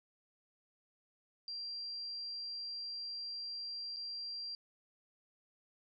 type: tone with dropouts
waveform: sine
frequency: 4738 Hz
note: D8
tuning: 14 cents sharp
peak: -40 dBFS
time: 1.48-4.55 s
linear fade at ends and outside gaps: 1 ms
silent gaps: 3.963-3.968 s
effects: none